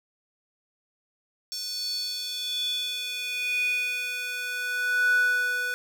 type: tone with high-pass filter sweep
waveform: square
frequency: 493.9 Hz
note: B4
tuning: in tune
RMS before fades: -28 dBFS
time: 1.52-5.74 s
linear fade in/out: 0 ms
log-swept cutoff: 5100 to 1200 Hz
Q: 7.9
effects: none